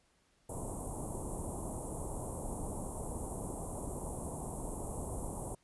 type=band-stop noise; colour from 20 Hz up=pink; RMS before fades=-40 dBFS; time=0.49-5.55 s; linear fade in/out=5 ms; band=1000 to 8000 Hz; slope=48 dB/octave; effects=pink hiss -72 dBFS RMS until 5.63 s + resampled to 24000 Hz